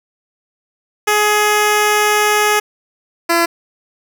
10% pulse tone pair in turn, 420 / 338.3 Hz, G#4 / E4, +19 / +45 cents, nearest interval major third, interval 374 cents, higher first, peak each -3 dBFS, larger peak neither, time 1.07-2.6 / 3.29-3.46 s, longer first, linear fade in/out 10 ms, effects none

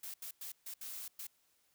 blue noise bursts at uneven times, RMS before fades -45 dBFS, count 6, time 0.03-0.14 / 0.22-0.31 / 0.41-0.52 / 0.66-0.74 / 0.81-1.08 / 1.19-1.27 s, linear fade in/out 5 ms, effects white hiss -74 dBFS RMS until 1.74 s

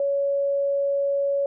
sine tone, 560 Hz, C#5, 18 cents sharp, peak -20 dBFS, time 0-1.46 s, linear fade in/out 2 ms, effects none

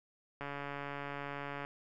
click train, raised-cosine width 0.5 ms, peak -26 dBFS, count 177, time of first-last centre 0.41-1.649 s, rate 142 Hz, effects none

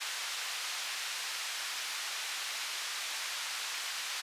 white band-pass noise, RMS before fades -38 dBFS, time 0-4.22 s, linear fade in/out 20 ms, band 1100 to 5100 Hz, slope 12 dB/octave, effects resampled to 32000 Hz

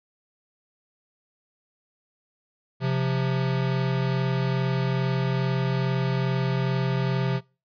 square tone pair together, 132.03 / 174.4 Hz, C3 / F3, +16 / -2 cents, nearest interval perfect fourth, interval 482 cents, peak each -24 / -29 dBFS, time 2.8-7.41 s, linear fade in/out 50 ms, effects noise-tail reverb RT60 0.3 s tail -23 dB re dry + resampled to 11025 Hz

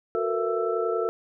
sine tone cluster, 366.6 / 450.7 / 481.5 / 669 / 1325 Hz, F#4 / A4 / B4 / E5 / E6, -16 / +42 / -44 / +25 / +9 cents, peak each -30 / -26 / -33 / -32 / -32 dBFS, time 0.15-1.09 s, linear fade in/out 0 ms, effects none

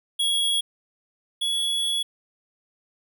square tone pair in turn, 3329 / 3374 Hz, G#7 / G#7, +3 / +27 cents, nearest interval unison, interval 24 cents, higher second, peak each -21 / -23 dBFS, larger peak first, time 0.19-0.61 / 1.41-2.03 s, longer second, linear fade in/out 10 ms, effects none

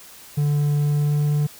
triangle tone with pitch glide, 146.3 to 147.66 Hz, D3 to D3, -6 to +10 cents, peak -15 dBFS, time 0.37-1.47 s, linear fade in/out 10 ms, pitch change +16 cents, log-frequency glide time 0.79-1.26 s, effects white hiss -44 dBFS RMS until 1.59 s

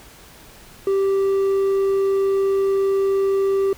sine tone with hard clipping, 390.7 Hz, G4, 6 cents flat, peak -17 dBFS, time 0.87-3.73 s, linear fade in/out 2 ms, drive 3 dB, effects pink hiss -45 dBFS RMS until 3.77 s

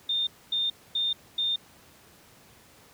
sine tone bursts, 3627 Hz, A#7, 48 cents flat, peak -24 dBFS, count 4, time 0.09-1.56 s, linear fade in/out 5 ms, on 180 ms, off 250 ms, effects pink hiss -55 dBFS RMS until 2.93 s + high-pass 80 Hz 12 dB/octave

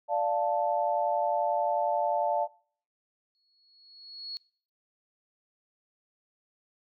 sine chord, D minor, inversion none, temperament equal, 587.3 / 698.5 / 880 Hz, D5 / F5 / A5, 0 / 0 / 0 cents, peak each -29 dBFS, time 0.08-2.48 s, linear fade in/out 50 ms
sine tone with exponential growth, 4347 Hz, C#8, 35 cents flat, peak -33 dBFS, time 3.35-4.37 s, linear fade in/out 0 ms, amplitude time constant 220 ms
effects noise-tail reverb RT60 0.5 s tail -23 dB re dry

